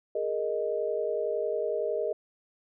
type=chord; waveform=sine; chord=Ab suspended second; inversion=none; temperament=equal; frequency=415.3 / 466.2 / 622.3 Hz; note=Ab4 / Bb4 / Eb5; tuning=0 / 0 / 0 cents; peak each=-32 / -31 / -31 dBFS; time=0.15-2.13 s; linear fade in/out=5 ms; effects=none